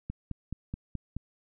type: click train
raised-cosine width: 5 ms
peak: -22 dBFS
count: 6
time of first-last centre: 0.1-1.166 s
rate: 4.69 Hz
effects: none